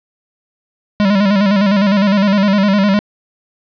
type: tone with vibrato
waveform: square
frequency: 200 Hz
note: G3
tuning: 35 cents sharp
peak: -10 dBFS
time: 1-2.99 s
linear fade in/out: 0 ms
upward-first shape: square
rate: 9.8 Hz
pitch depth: 65 cents each way
effects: resampled to 11025 Hz + 7-bit